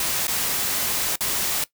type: noise with dropouts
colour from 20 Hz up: white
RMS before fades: -24 dBFS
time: 0-1.64 s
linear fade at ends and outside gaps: 2 ms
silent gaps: 0.27-0.28 / 1.158-1.207 s
effects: noise-tail reverb RT60 0.1 s tail -18 dB re dry